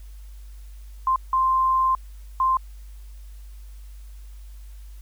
sine tone bursts at uneven times, 1046.5 Hz, C6, in tune, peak -17 dBFS, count 3, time 1.07-1.16 / 1.33-1.95 / 2.4-2.57 s, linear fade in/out 2 ms, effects added 50 Hz sine -38 dBFS peak until 5.01 s + white hiss -58 dBFS RMS until 5.01 s

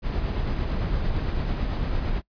brown noise with tremolo, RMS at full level -24 dBFS, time 0.02-2.22 s, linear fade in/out 50 ms, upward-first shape triangle, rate 8.9 Hz, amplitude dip 35%, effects noise-tail reverb RT60 0.1 s tail -22 dB re dry + resampled to 11025 Hz

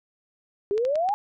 sine exponential sweep, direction up, 392 to 852 Hz, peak -21 dBFS, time 0.71-1.14 s, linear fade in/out 0 ms
clicks, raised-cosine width 0.2 ms, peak -21 dBFS, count 4, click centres 0.779 / 0.851 / 0.956 / 1.089 s
effects none

